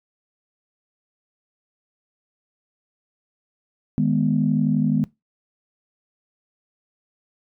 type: chord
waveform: sine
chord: G# minor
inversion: second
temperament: equal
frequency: 155.56 / 207.7 / 246.9 Hz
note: D#3 / G#3 / B3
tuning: 0 / 0 / 0 cents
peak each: -21 dBFS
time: 3.98-5.04 s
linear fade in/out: 0 ms
effects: noise-tail reverb RT60 0.2 s tail -21 dB re dry + tanh soft clip ceiling -7 dBFS